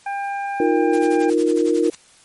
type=harmonic tone; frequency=799 Hz; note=G5; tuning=33 cents sharp; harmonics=1 / 2 / 3; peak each=-23 / -31 / -36 dBFS; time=0.06-1.3 s; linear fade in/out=5 ms
type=chord; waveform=sine; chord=Eb suspended second; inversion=none; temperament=just; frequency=311.1 / 350 / 466.7 Hz; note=Eb4 / F4 / Bb4; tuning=0 / +4 / +2 cents; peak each=-19 dBFS; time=0.6-1.9 s; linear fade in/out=2 ms
type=noise with tremolo; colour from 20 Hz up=white; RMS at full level=-34 dBFS; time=0.93-1.95 s; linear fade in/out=2 ms; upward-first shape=sine; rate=11 Hz; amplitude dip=90%
effects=white hiss -51 dBFS RMS until 2.24 s + MP3 48 kbps